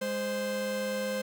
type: tone pair together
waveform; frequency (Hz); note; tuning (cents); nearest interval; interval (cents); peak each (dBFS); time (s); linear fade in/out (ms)
45% pulse; 205.8 / 522; G#3 / C5; -16 / -4; octave + major third; 1612; -36 / -31; 0.01-1.22; 10
effects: none